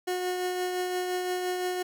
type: tone with tremolo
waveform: 30% pulse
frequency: 363.2 Hz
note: F#4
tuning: 32 cents flat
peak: -24 dBFS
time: 0.07-1.83 s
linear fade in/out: 10 ms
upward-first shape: triangle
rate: 5.8 Hz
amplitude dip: 35%
effects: none